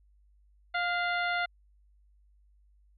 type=harmonic tone with a mistuned harmonic; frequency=705 Hz; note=F5; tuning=16 cents sharp; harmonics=1 / 2 / 3 / 4 / 5 / 6; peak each=-32 / -31 / -34 / -43 / -41 / -45 dBFS; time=0.74-1.46 s; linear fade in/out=10 ms; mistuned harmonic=3; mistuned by=-45 cents; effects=added 50 Hz sine -60 dBFS peak until 2.97 s